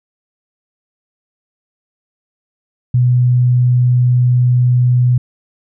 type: tone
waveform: sine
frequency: 124 Hz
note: B2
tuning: 7 cents sharp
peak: -8 dBFS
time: 2.94-5.18 s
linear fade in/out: 5 ms
effects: none